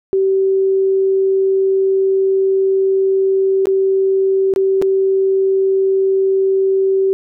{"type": "tone with dropouts", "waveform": "sine", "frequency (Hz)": 385.2, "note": "G4", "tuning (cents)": -30, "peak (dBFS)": -11, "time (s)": [0.13, 7.13], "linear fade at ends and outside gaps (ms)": 0, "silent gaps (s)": [[3.656, 3.67], [4.538, 4.561], [4.816, 4.823]], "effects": []}